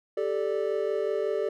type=chord; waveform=triangle; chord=G suspended second; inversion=none; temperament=equal with one note detuned; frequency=392 / 437.5 / 587.3 Hz; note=G4 / A4 / D5; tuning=0 / -10 / 0 cents; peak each=-28 / -27 / -29 dBFS; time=0.17-1.49 s; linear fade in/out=5 ms; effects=none